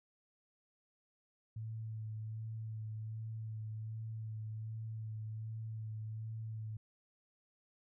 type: tone with vibrato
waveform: sine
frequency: 110 Hz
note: A2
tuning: in tune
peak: -40 dBFS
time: 1.56-6.77 s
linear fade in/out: 5 ms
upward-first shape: sine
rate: 1.3 Hz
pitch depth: 19 cents each way
effects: none

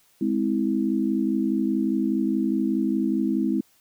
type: chord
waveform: sine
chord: Ab augmented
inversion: none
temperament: just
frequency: 207.7 / 259.6 / 324.5 Hz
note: Ab3 / C4 / E4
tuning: 0 / -13 / -27 cents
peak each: -25 dBFS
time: 0.21-3.61 s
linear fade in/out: 5 ms
effects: white hiss -61 dBFS RMS until 3.8 s

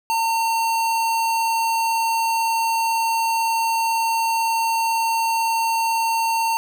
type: tone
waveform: square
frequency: 909 Hz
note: A#5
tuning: 44 cents flat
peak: -19 dBFS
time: 0.1-6.57 s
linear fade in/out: 0 ms
effects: none

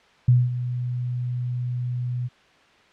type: tone with ADSR envelope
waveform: sine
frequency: 123.47 Hz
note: B2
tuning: in tune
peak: -11 dBFS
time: 0.28-2.29 s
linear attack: 6 ms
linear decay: 210 ms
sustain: -13 dB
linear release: 30 ms
effects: white hiss -55 dBFS RMS until 2.92 s + low-pass 3000 Hz 12 dB/octave

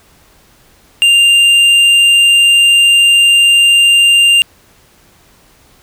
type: tone with hard clipping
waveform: sine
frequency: 2793 Hz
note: F7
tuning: 1 cent flat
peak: -6 dBFS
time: 1.02-4.42 s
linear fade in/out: 0 ms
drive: 6 dB
effects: pink hiss -47 dBFS RMS until 5.82 s

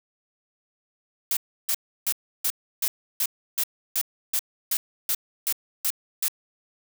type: noise bursts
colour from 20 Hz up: blue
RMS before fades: -24 dBFS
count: 14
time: 1.31-6.282 s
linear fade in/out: 2 ms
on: 58 ms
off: 320 ms
effects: none

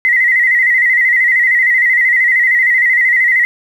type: tone with vibrato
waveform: sine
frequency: 1982 Hz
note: B6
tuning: 6 cents sharp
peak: -8 dBFS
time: 0.05-3.45 s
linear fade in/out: 0 ms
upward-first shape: square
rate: 13 Hz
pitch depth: 57 cents each way
effects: 7-bit

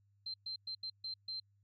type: tone bursts at uneven times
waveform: sine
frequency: 4126 Hz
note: C8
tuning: 25 cents flat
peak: -39 dBFS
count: 6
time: 0.26-0.34 / 0.46-0.56 / 0.67-0.75 / 0.83-0.9 / 1.04-1.14 / 1.28-1.4 s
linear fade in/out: 5 ms
effects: added 100 Hz sine -69 dBFS peak until 1.63 s + AAC 48 kbps

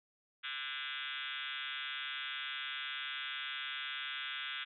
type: tone with frequency modulation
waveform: sine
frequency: 2450 Hz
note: D#7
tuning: 27 cents flat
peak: -38 dBFS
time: 0.43-4.65 s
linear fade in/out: 20 ms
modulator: 139 Hz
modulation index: 8
effects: none

